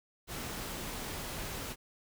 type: noise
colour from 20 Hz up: pink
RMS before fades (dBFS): -40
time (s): 0.27-1.76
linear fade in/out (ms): 50
effects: none